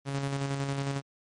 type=tone with tremolo; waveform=sawtooth; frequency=138.59 Hz; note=C#3; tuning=in tune; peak=-24 dBFS; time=0.05-1.02 s; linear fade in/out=50 ms; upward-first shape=square; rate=11 Hz; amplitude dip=35%; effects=low-pass 11000 Hz 12 dB/octave + MP3 48 kbps